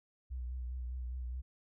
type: tone with vibrato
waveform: sine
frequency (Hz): 62.2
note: B1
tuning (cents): +13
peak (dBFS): -37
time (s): 0.3-1.42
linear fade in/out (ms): 20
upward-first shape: sine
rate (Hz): 4.9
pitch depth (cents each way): 45
effects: none